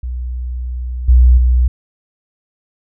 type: tone with level steps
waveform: sine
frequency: 61.74 Hz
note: B1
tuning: in tune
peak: -19 / -4 / -8 dBFS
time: 0.03-1.68 s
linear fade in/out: 5 ms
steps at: 1.08 / 1.37 s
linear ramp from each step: 10 ms
effects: none